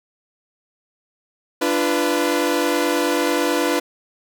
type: chord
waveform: sawtooth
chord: B diminished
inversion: first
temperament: equal with one note detuned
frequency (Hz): 293.7 / 343 / 493.9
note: D4 / F4 / B4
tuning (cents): 0 / -31 / 0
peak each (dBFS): -18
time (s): 1.61-3.8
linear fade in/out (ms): 10
effects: none